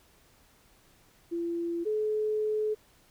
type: tone pair in turn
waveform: sine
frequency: 340 / 428.4 Hz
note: F4 / A4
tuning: -46 / -46 cents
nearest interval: major third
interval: 400 cents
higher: second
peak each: -29 / -26 dBFS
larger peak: second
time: 1.31-1.85 / 1.85-2.75 s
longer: second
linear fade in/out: 20 ms
effects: pink hiss -62 dBFS RMS until 3.1 s